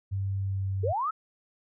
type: tone with pitch glide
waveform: sine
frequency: 97.6 to 96.59 Hz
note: G2 to G2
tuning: -7 to -25 cents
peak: -27 dBFS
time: 0.11-0.93 s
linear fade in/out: 20 ms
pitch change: -18 cents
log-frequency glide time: 0.38-0.64 s
type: linear sweep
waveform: sine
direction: up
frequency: 397.7 to 1337 Hz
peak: -26 dBFS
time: 0.83-1.11 s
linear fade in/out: 10 ms
effects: none

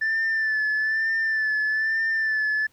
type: tone with vibrato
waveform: sine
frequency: 1760 Hz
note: A6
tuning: in tune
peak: -19 dBFS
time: 0.01-2.67 s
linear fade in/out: 10 ms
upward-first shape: sine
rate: 1.1 Hz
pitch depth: 37 cents each way
effects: tanh soft clip ceiling -19 dBFS + pink hiss -62 dBFS RMS until 2.72 s

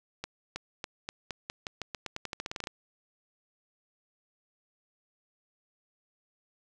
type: accelerating click train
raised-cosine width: 0.2 ms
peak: -18 dBFS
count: 20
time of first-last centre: 0.24-2.672 s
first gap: 320 ms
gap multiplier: 0.88
effects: none

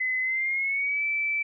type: tone with pitch glide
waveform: sine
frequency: 2031 to 2320 Hz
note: B6 to D7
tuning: +48 to -22 cents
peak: -24 dBFS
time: 0-1.43 s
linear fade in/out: 10 ms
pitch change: +230 cents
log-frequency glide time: 0.22-1.04 s
effects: none

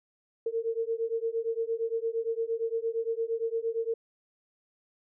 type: beating tone pair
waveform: sine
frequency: 451.8 / 460.5 Hz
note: A4 / A#4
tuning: +46 / -21 cents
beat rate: 8.7 Hz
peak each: -31 dBFS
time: 0.46-3.94 s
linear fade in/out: 5 ms
effects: none

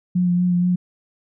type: tone with vibrato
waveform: sine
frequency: 178 Hz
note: F3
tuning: 33 cents sharp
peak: -15 dBFS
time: 0.15-0.76 s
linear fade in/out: 10 ms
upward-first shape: sine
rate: 4.2 Hz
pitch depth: 21 cents each way
effects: none

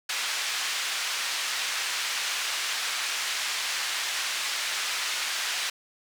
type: band-pass noise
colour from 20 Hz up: pink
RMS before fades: -30 dBFS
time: 0.09-5.7 s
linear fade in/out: 5 ms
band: 1700 to 6800 Hz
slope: 12 dB/octave
effects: none

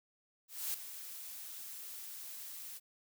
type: noise with ADSR envelope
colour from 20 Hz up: blue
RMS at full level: -36 dBFS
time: 0.48-2.8 s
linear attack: 260 ms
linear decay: 6 ms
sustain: -11 dB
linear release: 36 ms
effects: none

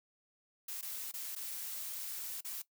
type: noise with dropouts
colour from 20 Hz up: blue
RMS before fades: -42 dBFS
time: 0.68-2.62 s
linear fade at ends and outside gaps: 5 ms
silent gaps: 0.813-0.826 / 1.115-1.138 / 1.352-1.361 / 2.408-2.446 s
effects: noise-tail reverb RT60 0.1 s tail -18 dB re dry

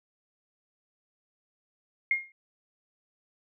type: tone with exponential decay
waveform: sine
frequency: 2134 Hz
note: C7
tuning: 34 cents sharp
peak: -19 dBFS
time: 2.11-2.32 s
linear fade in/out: 2 ms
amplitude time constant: 44 ms
effects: none

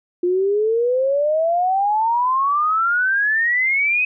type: exponential sweep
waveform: sine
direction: up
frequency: 349.2 to 2546 Hz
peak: -15 dBFS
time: 0.23-4.05 s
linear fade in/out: 5 ms
effects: none

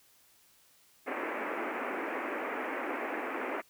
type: band-pass noise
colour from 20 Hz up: pink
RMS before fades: -36 dBFS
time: 1.06-3.62 s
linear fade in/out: 20 ms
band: 260 to 2400 Hz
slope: 48 dB/octave
effects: white hiss -64 dBFS RMS until 3.69 s

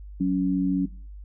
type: tone pair together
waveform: sine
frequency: 184.4 / 279.3 Hz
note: F#3 / C#4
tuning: -6 / +13 cents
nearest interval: perfect fifth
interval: 719 cents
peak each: -23 dBFS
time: 0.2-0.86 s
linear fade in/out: 10 ms
effects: noise-tail reverb RT60 0.4 s tail -18 dB re dry + added 50 Hz sine -38 dBFS peak until 1.24 s

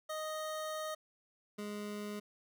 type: tone pair in turn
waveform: 25% pulse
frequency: 622.3 / 207.7 Hz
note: D#5 / G#3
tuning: 0 / 0 cents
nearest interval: octave + perfect fifth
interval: 1900 cents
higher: first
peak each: -34 / -36 dBFS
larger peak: first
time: 0.09-0.95 / 1.58-2.2 s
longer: first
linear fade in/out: 10 ms
effects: none

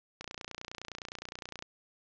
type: click train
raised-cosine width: 0.2 ms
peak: -23 dBFS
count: 43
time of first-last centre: 0.21-1.624 s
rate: 29.7 Hz
effects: resampled to 16000 Hz + 10-bit

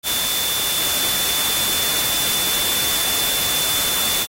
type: tone in noise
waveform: sine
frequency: 3520 Hz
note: A7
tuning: in tune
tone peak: -23 dBFS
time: 0.03-4.27 s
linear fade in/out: 50 ms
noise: white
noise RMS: -21 dBFS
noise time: 0.03-4.27 s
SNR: -5 dB
effects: AAC 48 kbps

